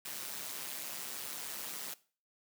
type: noise with amplitude modulation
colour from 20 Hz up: white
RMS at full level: -39 dBFS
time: 0.05-1.94 s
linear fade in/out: 5 ms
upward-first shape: sine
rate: 140 Hz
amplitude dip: 70%
effects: noise-tail reverb RT60 0.4 s tail -19 dB re dry + high-pass 150 Hz 12 dB/octave